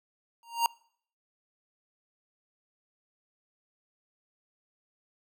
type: tone with exponential growth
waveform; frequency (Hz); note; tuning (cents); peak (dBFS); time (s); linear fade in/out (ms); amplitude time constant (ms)
square; 932.3; A#5; 0; -20; 0.43-0.66; 1; 50
effects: noise-tail reverb RT60 0.6 s tail -25 dB re dry